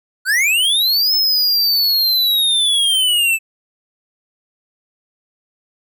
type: linear two-way sweep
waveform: square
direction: up then down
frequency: 1438 to 5240 to 2615 Hz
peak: -13 dBFS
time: 0.25-3.39 s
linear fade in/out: 50 ms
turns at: 1.14 s
effects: none